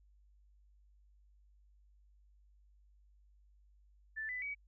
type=tone with pitch steps; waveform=sine; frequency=1760 / 1998.5 / 2269 Hz; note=A6 / B6 / C#7; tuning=0 / +20 / +40 cents; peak=-38 dBFS; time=4.16-4.55 s; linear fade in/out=20 ms; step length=130 ms; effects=added 50 Hz sine -63 dBFS peak until 4.67 s